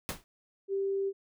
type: noise with exponential decay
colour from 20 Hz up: pink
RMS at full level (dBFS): -30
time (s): 0.09-0.24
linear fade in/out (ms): 0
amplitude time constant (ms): 32
type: tone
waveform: sine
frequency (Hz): 392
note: G4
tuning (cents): 0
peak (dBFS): -28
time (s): 0.68-1.13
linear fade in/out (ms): 50
effects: none